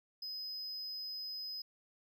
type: tone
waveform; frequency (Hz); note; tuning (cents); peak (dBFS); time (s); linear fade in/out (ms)
triangle; 5040; D#8; +21; -39; 0.22-1.62; 5
effects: none